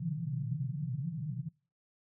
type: band-pass noise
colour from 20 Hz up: pink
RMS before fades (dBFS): -36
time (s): 0-1.49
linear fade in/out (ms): 10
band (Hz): 120 to 170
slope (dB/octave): 96
effects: noise-tail reverb RT60 0.4 s tail -25 dB re dry